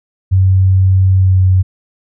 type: tone with pitch glide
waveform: sine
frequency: 94.5 to 93.2 Hz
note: F#2 to F#2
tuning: +37 to +13 cents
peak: -6 dBFS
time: 0.31-1.63 s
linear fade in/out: 20 ms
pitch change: -24 cents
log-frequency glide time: 1.17-1.41 s
effects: none